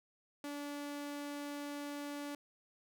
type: tone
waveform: sawtooth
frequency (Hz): 288.7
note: D4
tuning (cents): -30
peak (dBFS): -37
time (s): 0.44-2.35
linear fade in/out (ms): 2
effects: none